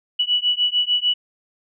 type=beating tone pair; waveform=sine; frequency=2945 / 2951.7 Hz; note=F#7 / F#7; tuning=-9 / -5 cents; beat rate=6.7 Hz; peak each=-20 dBFS; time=0.19-1.14 s; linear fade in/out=10 ms; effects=none